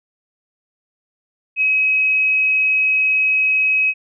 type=tone; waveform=sine; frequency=2547 Hz; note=D#7; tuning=40 cents sharp; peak=-13 dBFS; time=1.56-3.94 s; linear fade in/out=50 ms; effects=none